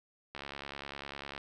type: click train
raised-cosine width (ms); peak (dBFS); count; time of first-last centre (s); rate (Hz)
0.3; -25; 73; 0.35-1.379; 70
effects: none